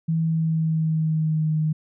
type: tone with pitch glide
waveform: sine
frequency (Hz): 162.5 to 155.52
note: E3 to D#3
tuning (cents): -24 to 0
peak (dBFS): -19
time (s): 0.08-1.73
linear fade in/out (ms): 10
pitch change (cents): -76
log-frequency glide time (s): 0.2-1.54
effects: none